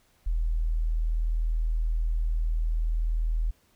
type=tone; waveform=sine; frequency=40.28 Hz; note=E1; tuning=39 cents flat; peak=-23 dBFS; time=0.26-3.51 s; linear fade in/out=10 ms; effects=pink hiss -65 dBFS RMS until 3.75 s